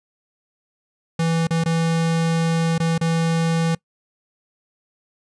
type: tone with dropouts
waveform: square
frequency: 164.81 Hz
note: E3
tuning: in tune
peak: -18 dBFS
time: 1.19-3.75 s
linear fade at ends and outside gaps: 5 ms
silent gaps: 1.471-1.506 / 1.639-1.658 / 2.781-2.8 / 2.98-3.011 s
effects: noise-tail reverb RT60 0.1 s tail -23 dB re dry + resampled to 22050 Hz